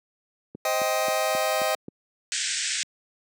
click train, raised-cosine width 3 ms, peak -21 dBFS, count 6, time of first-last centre 0.55-1.883 s, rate 3.75 Hz
sawtooth chord, C minor, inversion none, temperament just, 523.3 / 627.9 / 784.9 Hz, C5 / Eb5 / G5, 0 / +16 / +2 cents, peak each -25 / -21 / -24 dBFS, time 0.65-1.75 s, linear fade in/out 2 ms
white band-pass noise, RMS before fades -28 dBFS, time 2.32-2.83 s, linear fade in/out 0 ms, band 1500 to 8500 Hz, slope 96 dB/octave
effects high-pass 200 Hz 12 dB/octave

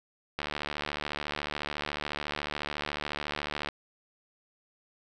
click train, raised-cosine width 0.3 ms, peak -16 dBFS, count 245, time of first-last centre 0.39-3.687 s, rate 74 Hz, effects none

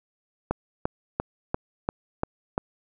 click train, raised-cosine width 1 ms, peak -10 dBFS, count 7, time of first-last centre 0.51-2.579 s, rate 2.9 Hz, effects none

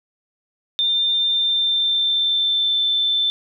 sine tone with pitch glide, 3596 to 3540 Hz, A7 to A7, +37 to +10 cents, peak -16 dBFS, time 0.79-3.3 s, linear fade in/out 0 ms, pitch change -27 cents, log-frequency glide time 1.21-2.81 s, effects none

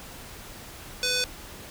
square tone with band-pass filter, 498.9 Hz, B4, 17 cents sharp, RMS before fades -26 dBFS, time 1.03-1.24 s, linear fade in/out 0 ms, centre 4800 Hz, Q 1.5, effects pink hiss -43 dBFS RMS until 1.7 s

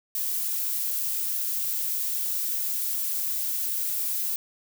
violet noise, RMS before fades -28 dBFS, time 0.15-4.36 s, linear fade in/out 2 ms, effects none

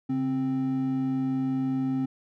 triangle tone pair together, 137.79 / 262.9 Hz, C#3 / C4, -10 / +8 cents, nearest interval major seventh, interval 1118 cents, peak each -31 / -23 dBFS, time 0.09-2.06 s, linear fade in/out 10 ms, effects none

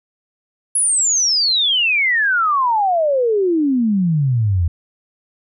sine exponential sweep, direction down, 10660 to 80.8 Hz, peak -13 dBFS, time 0.75-4.68 s, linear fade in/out 5 ms, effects none

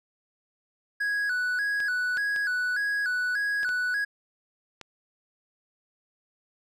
triangle tone with vibrato, 1568 Hz, G6, in tune, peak -23 dBFS, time 1-4.05 s, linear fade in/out 10 ms, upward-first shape square, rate 1.7 Hz, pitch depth 97 cents each way
clicks, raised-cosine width 0.2 ms, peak -23 dBFS, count 6, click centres 1.803 / 2.171 / 2.362 / 3.632 / 3.691 / 4.813 s
effects none

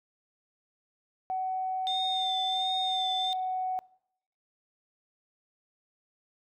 sine tone with pitch glide, 751 to 744.5 Hz, F#5 to F#5, +26 to +11 cents, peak -28 dBFS, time 1.3-3.79 s, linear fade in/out 0 ms, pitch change -15 cents, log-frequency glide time 2.58-3.5 s
sine tone with vibrato, 3600 Hz, A7, 39 cents sharp, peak -28 dBFS, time 1.87-3.33 s, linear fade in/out 0 ms, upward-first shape sine, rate 1.4 Hz, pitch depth 33 cents each way
effects noise-tail reverb RT60 0.7 s tail -23 dB re dry + tanh soft clip ceiling -21 dBFS

